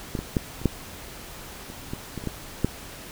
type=clicks; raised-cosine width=3 ms; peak=-14 / -16 / -8 / -24 / -6 / -26 / -17 / -18 / -25 / -14 / -7 dBFS; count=11; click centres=0.152 / 0.19 / 0.368 / 0.616 / 0.657 / 1.701 / 1.935 / 2.177 / 2.239 / 2.273 / 2.646 s; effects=pink hiss -41 dBFS RMS until 3.11 s